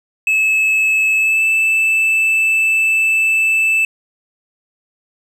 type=tone with pitch glide; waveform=triangle; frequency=2597 to 2636 Hz; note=E7 to E7; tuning=-26 to -1 cents; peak=-10 dBFS; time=0.27-3.85 s; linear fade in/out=2 ms; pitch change=+25 cents; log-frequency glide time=1.17-1.43 s; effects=none